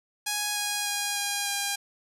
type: tone with pitch steps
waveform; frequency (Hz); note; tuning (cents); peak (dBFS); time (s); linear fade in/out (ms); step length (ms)
5% pulse; 830.6 / 824.4 / 818.2 / 812.1 / 806; G#5 / G#5 / G#5 / G#5 / G5; 0 / -13 / -26 / -39 / +48; -15; 0.26-1.76; 10; 300
effects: none